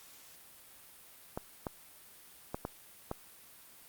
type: clicks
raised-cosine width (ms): 1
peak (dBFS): -21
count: 5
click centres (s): 1.375 / 1.668 / 2.545 / 2.651 / 3.114
effects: white hiss -56 dBFS RMS until 3.88 s + Opus 48 kbps